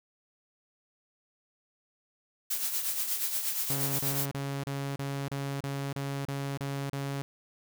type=noise with tremolo; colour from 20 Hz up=blue; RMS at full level=-29 dBFS; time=2.5-4.26 s; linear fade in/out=10 ms; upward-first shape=triangle; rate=8.4 Hz; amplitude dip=60%
type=tone bursts; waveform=sawtooth; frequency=139 Hz; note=C#3; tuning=5 cents sharp; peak=-28 dBFS; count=11; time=3.7-7.22 s; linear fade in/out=0 ms; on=290 ms; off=33 ms
effects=none